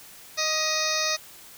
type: harmonic tone with a mistuned harmonic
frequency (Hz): 622.3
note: D#5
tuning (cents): 0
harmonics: 1 / 2 / 3 / 4 / 6 / 7 / 8 / 9 / 10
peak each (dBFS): -32 / -32 / -32 / -32 / -32 / -32 / -32 / -32 / -32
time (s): 0.37-1.17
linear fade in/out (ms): 20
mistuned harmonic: 3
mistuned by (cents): +29
effects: white hiss -47 dBFS RMS until 1.57 s